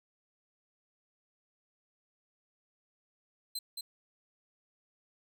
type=tone with echo; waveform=sawtooth; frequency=4100 Hz; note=C8; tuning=36 cents flat; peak=-32 dBFS; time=3.55-3.59 s; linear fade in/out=5 ms; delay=220 ms; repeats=1; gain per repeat=-3 dB; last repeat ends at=3.81 s; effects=none